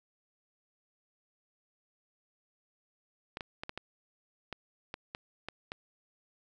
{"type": "clicks", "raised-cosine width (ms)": 0.3, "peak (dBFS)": -22, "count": 10, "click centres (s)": [3.371, 3.408, 3.635, 3.694, 3.776, 4.527, 4.941, 5.149, 5.486, 5.719], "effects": []}